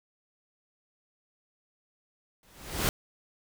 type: noise with exponential growth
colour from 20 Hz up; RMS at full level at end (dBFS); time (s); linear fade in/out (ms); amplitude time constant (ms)
pink; -24; 2.43-2.89; 1; 100
effects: none